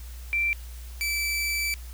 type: tone pair in turn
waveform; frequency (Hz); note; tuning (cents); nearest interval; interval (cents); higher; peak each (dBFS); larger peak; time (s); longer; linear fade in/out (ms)
sine / sawtooth; 2349 / 2319; D7 / D7; 0 / -22; unison; 22; first; -22; neither; 0.33-0.53 / 1.01-1.74; second; 0
effects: added 60 Hz sine -37 dBFS peak until 1.93 s + white hiss -50 dBFS RMS until 1.93 s